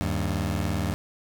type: tone pair together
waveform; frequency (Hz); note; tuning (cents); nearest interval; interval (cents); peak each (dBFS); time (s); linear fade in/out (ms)
20% pulse; 77.78 / 98; D#2 / G2; 0 / 0; major third; 400; -23; 0.01-0.94; 0
effects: none